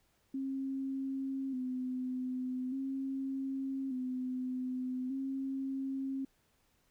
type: tone with vibrato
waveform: sine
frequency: 261.6 Hz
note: C4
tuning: in tune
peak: -34 dBFS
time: 0.34-6.25 s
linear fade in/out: 5 ms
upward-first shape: square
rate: 0.42 Hz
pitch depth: 47 cents each way
effects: pink hiss -73 dBFS RMS until 6.9 s